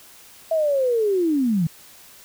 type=linear sweep; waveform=sine; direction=down; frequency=659.3 to 152.8 Hz; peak=-17 dBFS; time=0.51-1.67 s; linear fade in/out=5 ms; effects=white hiss -47 dBFS RMS until 2.24 s